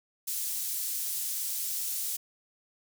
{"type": "high-pass noise", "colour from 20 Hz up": "pink", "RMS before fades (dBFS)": -33, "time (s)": [0.27, 2.17], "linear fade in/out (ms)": 10, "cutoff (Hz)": 8200, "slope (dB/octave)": 12, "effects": []}